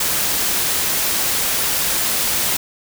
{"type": "noise", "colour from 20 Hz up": "white", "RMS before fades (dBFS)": -19, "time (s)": [0, 2.57], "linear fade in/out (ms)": 5, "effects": []}